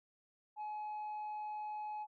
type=tone; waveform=sine; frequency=847 Hz; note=G#5; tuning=34 cents sharp; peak=-37 dBFS; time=0.56-2.07 s; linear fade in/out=50 ms; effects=tanh soft clip ceiling -39 dBFS